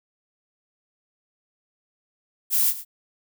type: noise with echo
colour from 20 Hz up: violet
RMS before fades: -20 dBFS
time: 2.5-2.74 s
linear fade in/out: 50 ms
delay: 110 ms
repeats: 1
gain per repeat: -15 dB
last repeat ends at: 2.85 s
effects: none